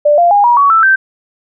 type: tone with pitch steps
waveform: sine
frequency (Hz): 590 / 693.6 / 815.3 / 958.5 / 1126.7 / 1324.5 / 1557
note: D5 / F5 / G#5 / A#5 / C#6 / E6 / G6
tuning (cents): +8 / -12 / -32 / +48 / +28 / +8 / -12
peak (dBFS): -5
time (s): 0.05-0.96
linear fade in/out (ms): 10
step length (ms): 130
effects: none